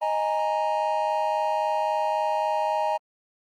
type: chord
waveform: triangle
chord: D# suspended fourth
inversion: none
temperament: just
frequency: 622.3 / 829.7 / 933.4 Hz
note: D#5 / G#5 / A#5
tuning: 0 / -2 / +2 cents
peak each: -25 dBFS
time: 0.01-2.98 s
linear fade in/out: 20 ms
effects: Opus 32 kbps